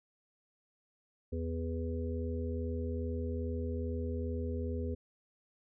harmonic tone, 82.41 Hz, E2, in tune, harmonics 1 / 3 / 5 / 6, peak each -35 / -40 / -42 / -43 dBFS, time 1.32-4.95 s, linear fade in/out 10 ms, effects none

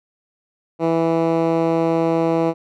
10% pulse tone with band-pass filter, 164.7 Hz, E3, 1 cent flat, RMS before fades -18 dBFS, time 0.79-2.54 s, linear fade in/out 50 ms, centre 390 Hz, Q 0.92, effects none

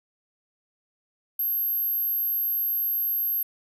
sine tone, 12544 Hz, G9, in tune, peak -23 dBFS, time 1.39-3.43 s, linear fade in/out 5 ms, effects none

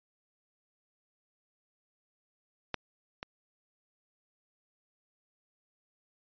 clicks, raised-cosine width 0.3 ms, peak -15 / -22 dBFS, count 2, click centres 2.743 / 3.229 s, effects resampled to 11025 Hz

